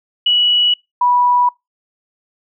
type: tone pair in turn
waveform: sine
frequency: 2935 / 979.4 Hz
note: F#7 / B5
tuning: -15 / -15 cents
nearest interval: octave + perfect fifth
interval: 1900 cents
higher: first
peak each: -10 dBFS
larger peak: neither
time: 0.26-0.74 / 1.01-1.49 s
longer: neither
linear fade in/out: 5 ms
effects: noise-tail reverb RT60 0.2 s tail -25 dB re dry